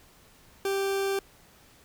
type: tone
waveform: 40% pulse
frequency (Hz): 392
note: G4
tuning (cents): 0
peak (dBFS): -25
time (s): 0.65-1.19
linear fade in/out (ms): 2
effects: pink hiss -57 dBFS RMS until 1.84 s